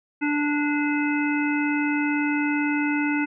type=harmonic tone with a mistuned harmonic; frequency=293.7 Hz; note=D4; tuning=in tune; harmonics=1 / 3 / 5 / 7 / 9; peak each=-22 / -32 / -30 / -31 / -32 dBFS; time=0.21-3.26 s; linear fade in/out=20 ms; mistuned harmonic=9; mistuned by=-41 cents; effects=none